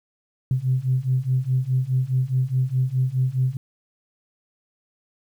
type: beating tone pair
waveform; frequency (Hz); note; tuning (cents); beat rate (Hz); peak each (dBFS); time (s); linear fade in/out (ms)
sine; 126.8 / 131.6; B2 / C3; +46 / +10; 4.8; -22 / -21; 0.51-3.57; 2
effects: tanh soft clip ceiling -11 dBFS + 9-bit